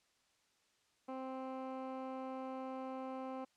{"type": "tone with low-pass filter", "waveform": "15% pulse", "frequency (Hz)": 261.8, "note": "C4", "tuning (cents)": 1, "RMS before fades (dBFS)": -44, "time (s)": [1.08, 3.45], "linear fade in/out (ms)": 10, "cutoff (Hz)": 1400, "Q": 0.72, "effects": ["white hiss -75 dBFS RMS until 3.56 s", "low-pass 7000 Hz 12 dB/octave"]}